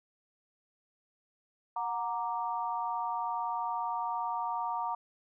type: chord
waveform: sine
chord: Gb augmented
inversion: none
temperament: equal with one note detuned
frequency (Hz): 730.6 / 932.3 / 1174.7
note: Gb5 / Bb5 / D6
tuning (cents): -22 / 0 / 0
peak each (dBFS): -37 / -33 / -38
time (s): 1.76-4.95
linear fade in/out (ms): 5
effects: none